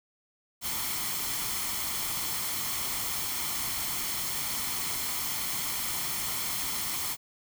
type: noise with comb filter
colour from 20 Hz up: white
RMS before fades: -32 dBFS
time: 0.61-7.17 s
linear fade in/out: 50 ms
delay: 0.93 ms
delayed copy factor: +0.5
effects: none